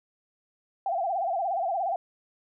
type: tone with vibrato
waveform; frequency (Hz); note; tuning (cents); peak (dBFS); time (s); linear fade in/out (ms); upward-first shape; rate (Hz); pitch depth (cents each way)
sine; 728; F#5; -28; -25; 0.86-1.96; 2; sine; 17; 160
effects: none